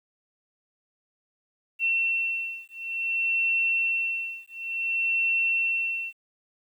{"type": "beating tone pair", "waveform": "sine", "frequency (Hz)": [2705, 2705.56], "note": ["E7", "E7"], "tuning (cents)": [44, 44], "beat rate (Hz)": 0.56, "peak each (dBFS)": -27, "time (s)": [1.79, 6.13], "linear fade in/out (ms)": 50, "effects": ["10-bit"]}